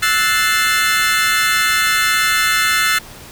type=chord; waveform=30% pulse; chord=F# half-diminished seventh; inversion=third; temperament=equal; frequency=1318.5 / 1480 / 1760 / 2093 Hz; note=E6 / F#6 / A6 / C7; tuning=0 / 0 / 0 / 0 cents; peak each=-16 / -17 / -16 / -16 dBFS; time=0.02-2.99 s; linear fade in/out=10 ms; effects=pink hiss -37 dBFS RMS until 3.31 s